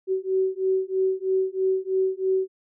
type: beating tone pair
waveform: sine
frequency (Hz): 377.3 / 380.4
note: F#4 / F#4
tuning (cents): +34 / +48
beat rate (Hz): 3.1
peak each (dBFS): -24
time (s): 0.07-2.48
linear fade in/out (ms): 50
effects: none